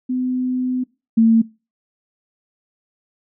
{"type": "tone pair in turn", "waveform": "sine", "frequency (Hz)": [253.6, 225.9], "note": ["B3", "A3"], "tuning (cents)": [46, 46], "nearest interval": "major second", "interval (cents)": 200, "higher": "first", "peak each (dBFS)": [-18, -9], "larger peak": "second", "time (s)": [[0.09, 0.84], [1.17, 1.42]], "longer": "first", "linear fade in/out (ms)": 10, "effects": ["noise-tail reverb RT60 0.3 s tail -23 dB re dry"]}